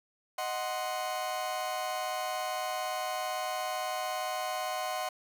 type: chord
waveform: 40% pulse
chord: C diminished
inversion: first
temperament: equal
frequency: 622.3 / 740 / 1046.5 Hz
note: Eb5 / Gb5 / C6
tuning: 0 / 0 / 0 cents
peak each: -37 / -34 / -37 dBFS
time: 0.38-5.09 s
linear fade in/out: 5 ms
effects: none